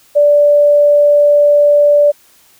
sine tone, 584 Hz, D5, 10 cents flat, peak -5 dBFS, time 0.15-2.12 s, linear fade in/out 20 ms, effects white hiss -48 dBFS RMS until 2.59 s

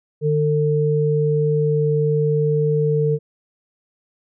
sine tone pair together, 150.28 / 450 Hz, D3 / A4, +40 / +39 cents, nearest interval octave + perfect fifth, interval 1899 cents, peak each -18 dBFS, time 0.21-3.19 s, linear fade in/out 50 ms, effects none

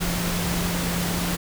sine tone in noise, 174.61 Hz, F3, in tune, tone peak -26 dBFS, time 0-1.37 s, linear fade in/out 20 ms, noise pink, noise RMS -27 dBFS, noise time 0-1.37 s, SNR -2 dB, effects none

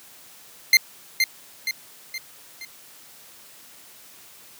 25% pulse tone with echo, 2091 Hz, C7, 2 cents flat, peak -7 dBFS, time 0.73-0.77 s, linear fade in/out 2 ms, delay 470 ms, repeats 4, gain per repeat -6 dB, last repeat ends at 2.65 s, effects white hiss -48 dBFS RMS until 4.59 s + high-pass 100 Hz 12 dB/octave

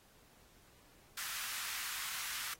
pink high-pass noise, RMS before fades -42 dBFS, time 1.17-2.54 s, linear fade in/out 5 ms, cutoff 1200 Hz, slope 24 dB/octave, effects pink hiss -65 dBFS RMS until 2.59 s + AAC 48 kbps

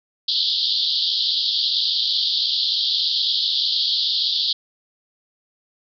white band-pass noise, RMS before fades -21 dBFS, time 0.28-4.53 s, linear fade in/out 5 ms, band 3200 to 4800 Hz, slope 96 dB/octave, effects none

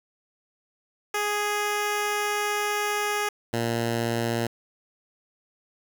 10% pulse tone pair in turn, 415.3 / 116.54 Hz, G#4 / A#2, 0 / 0 cents, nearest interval octave + minor seventh, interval 2200 cents, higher first, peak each -16 dBFS, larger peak neither, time 1.14-3.29 / 3.53-4.47 s, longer first, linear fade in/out 5 ms, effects 8-bit

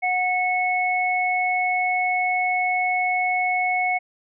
sine tone pair together, 732.6 / 2200 Hz, F#5 / C#7, -17 / -14 cents, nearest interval octave + perfect fifth, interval 1903 cents, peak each -22 dBFS, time 0.02-3.99 s, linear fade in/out 20 ms, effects none

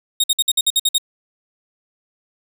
sawtooth tone bursts, 3729 Hz, A#7, in tune, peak -10 dBFS, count 9, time 0.2-0.982 s, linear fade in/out 5 ms, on 38 ms, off 55 ms, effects none

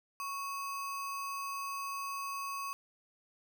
sine tone with sample-and-hold, 1108.7 Hz, C#6, in tune, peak -36 dBFS, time 0.2-2.73 s, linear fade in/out 0 ms, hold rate 3675 Hz, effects none

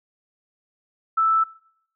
sine tone, 1318.5 Hz, E6, in tune, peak -16 dBFS, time 1.17-1.44 s, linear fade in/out 10 ms, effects noise-tail reverb RT60 0.7 s tail -23 dB re dry

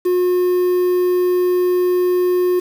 triangle tone with quantisation, 360 Hz, F#4, 47 cents flat, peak -11 dBFS, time 0.05-2.6 s, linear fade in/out 10 ms, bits 6, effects none

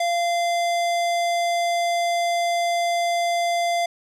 square tone with low-pass filter, 690 Hz, F5, 21 cents flat, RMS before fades -22 dBFS, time 0-3.86 s, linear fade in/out 5 ms, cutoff 9500 Hz, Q 0.68, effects none

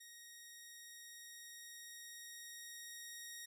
10% pulse tone with level ramp, 1877 Hz, A#6, 11 cents sharp, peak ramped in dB -46 to -39 dBFS, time 0-3.46 s, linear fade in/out 10 ms, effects none

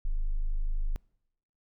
sine tone, 25.96 Hz, G#0, in tune, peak -24 dBFS, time 0.05-0.96 s, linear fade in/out 0 ms, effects noise-tail reverb RT60 0.8 s tail -26 dB re dry + tanh soft clip ceiling -22 dBFS

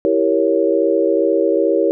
sine chord, E diminished seventh, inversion none, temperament equal, 329.6 / 392 / 466.2 / 554.4 Hz, E4 / G4 / Bb4 / Db5, 0 / 0 / 0 / 0 cents, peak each -18 dBFS, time 0.05-1.91 s, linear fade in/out 0 ms, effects none

